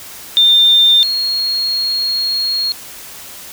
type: tone pair in turn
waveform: sine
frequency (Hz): 3605 / 4287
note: A7 / C8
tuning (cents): +41 / +41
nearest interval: minor third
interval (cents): 300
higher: second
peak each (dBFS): -6 / -14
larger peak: first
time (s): 0.37-1.03 / 1.03-2.72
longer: second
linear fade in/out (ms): 0
effects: white hiss -33 dBFS RMS until 3.52 s